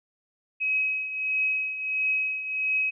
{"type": "tone with tremolo", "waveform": "sine", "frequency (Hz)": 2546, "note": "D#7", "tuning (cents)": 39, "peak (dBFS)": -21, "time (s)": [0.6, 2.91], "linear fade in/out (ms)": 20, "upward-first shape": "triangle", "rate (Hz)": 1.5, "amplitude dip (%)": 70, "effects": []}